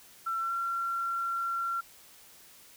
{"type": "tone with pitch glide", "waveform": "sine", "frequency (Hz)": [1347, 1367.4], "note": ["E6", "F6"], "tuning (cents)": [37, -37], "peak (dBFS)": -29, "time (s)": [0.26, 1.81], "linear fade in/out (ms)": 10, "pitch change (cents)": 26, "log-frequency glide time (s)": [0.44, 0.52], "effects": ["white hiss -55 dBFS RMS until 2.76 s"]}